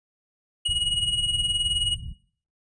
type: tone with tremolo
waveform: square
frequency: 2899 Hz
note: F#7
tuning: 36 cents flat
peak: -21 dBFS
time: 0.65-1.95 s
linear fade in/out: 10 ms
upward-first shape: sine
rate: 19 Hz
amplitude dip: 70%
type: low-pass noise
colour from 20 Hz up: pink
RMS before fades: -35 dBFS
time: 0.68-2.14 s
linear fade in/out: 10 ms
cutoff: 140 Hz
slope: 24 dB/octave
effects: noise-tail reverb RT60 0.5 s tail -18 dB re dry + resampled to 22050 Hz